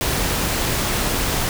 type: noise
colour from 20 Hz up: pink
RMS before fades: -21 dBFS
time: 0.01-1.49 s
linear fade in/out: 0 ms
effects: none